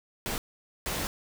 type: noise bursts at uneven times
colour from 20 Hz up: pink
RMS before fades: -32 dBFS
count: 2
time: 0.26-0.38 / 0.86-1.07 s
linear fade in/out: 0 ms
effects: none